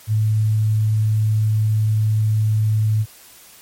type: tone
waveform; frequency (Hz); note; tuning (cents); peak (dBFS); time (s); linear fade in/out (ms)
sine; 108.3; A2; -27; -14; 0.07-3.06; 50
effects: white hiss -45 dBFS RMS until 3.61 s + MP3 64 kbps